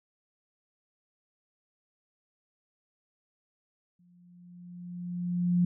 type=tone with exponential growth; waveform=sine; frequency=176.5 Hz; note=F3; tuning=19 cents sharp; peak=-20 dBFS; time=3.99-5.65 s; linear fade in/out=5 ms; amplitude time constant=360 ms; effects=none